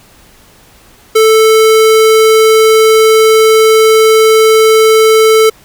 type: tone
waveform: square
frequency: 440 Hz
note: A4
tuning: in tune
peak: -4 dBFS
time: 1.15-5.5 s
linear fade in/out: 10 ms
effects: pink hiss -42 dBFS RMS until 5.64 s